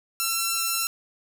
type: tone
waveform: 5% pulse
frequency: 1349 Hz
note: E6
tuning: 40 cents sharp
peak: -12 dBFS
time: 0.2-0.87 s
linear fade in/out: 0 ms
effects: none